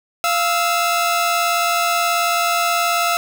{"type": "tone pair together", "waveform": "sawtooth", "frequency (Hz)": [693, 1307.4], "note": ["F5", "E6"], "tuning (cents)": [-14, -15], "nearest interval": "major seventh", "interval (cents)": 1099, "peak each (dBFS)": -15, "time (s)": [0.24, 3.17], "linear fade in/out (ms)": 0, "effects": []}